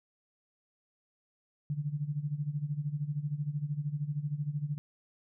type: tone with tremolo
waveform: sine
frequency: 146.83 Hz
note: D3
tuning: in tune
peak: -28 dBFS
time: 1.7-4.78 s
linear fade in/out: 0 ms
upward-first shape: sine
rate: 13 Hz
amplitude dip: 80%
effects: none

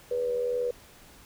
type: tone with amplitude modulation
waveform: sine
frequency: 489.2 Hz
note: B4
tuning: 16 cents flat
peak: -23 dBFS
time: 0.11-0.71 s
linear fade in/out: 5 ms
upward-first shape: sine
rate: 81.3 Hz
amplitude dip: 55%
effects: pink hiss -53 dBFS RMS until 1.25 s

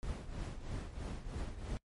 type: noise with tremolo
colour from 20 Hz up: brown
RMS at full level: -38 dBFS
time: 0.03-1.77 s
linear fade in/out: 0 ms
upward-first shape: triangle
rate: 3.1 Hz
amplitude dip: 75%
effects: noise-tail reverb RT60 0.1 s tail -24 dB re dry + MP3 48 kbps

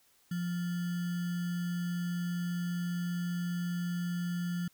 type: tone with sample-and-hold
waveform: sine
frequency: 175.1 Hz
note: F3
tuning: 5 cents sharp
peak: -31 dBFS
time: 0.31-4.68 s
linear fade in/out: 5 ms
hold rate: 1575 Hz
effects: white hiss -67 dBFS RMS until 4.73 s

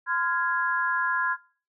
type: chord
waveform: sine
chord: F minor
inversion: second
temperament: equal with one note detuned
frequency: 1027.9 / 1396.9 / 1661.2 Hz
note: C6 / F6 / Ab6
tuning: -31 / 0 / 0 cents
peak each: -28 / -29 / -26 dBFS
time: 0.06-1.37 s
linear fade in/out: 50 ms
effects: noise-tail reverb RT60 0.4 s tail -18 dB re dry

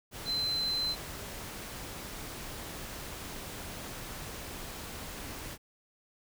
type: tone in noise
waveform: sine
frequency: 4071 Hz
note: C8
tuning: 48 cents flat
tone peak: -29 dBFS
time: 0.25-0.96 s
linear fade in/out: 50 ms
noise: pink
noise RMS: -42 dBFS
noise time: 0.11-5.58 s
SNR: +10 dB
effects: none

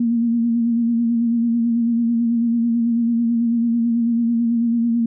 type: tone with vibrato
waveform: sine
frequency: 233.3 Hz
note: A#3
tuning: 2 cents sharp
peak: -15 dBFS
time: 0-5.06 s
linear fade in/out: 5 ms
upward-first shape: sine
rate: 9.1 Hz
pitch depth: 36 cents each way
effects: none

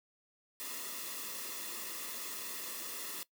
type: noise with comb filter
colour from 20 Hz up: white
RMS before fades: -42 dBFS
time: 0.6-3.23 s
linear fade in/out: 0 ms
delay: 1.3 ms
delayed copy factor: -0.65
effects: noise-tail reverb RT60 0.1 s tail -20 dB re dry + high-pass 200 Hz 12 dB/octave

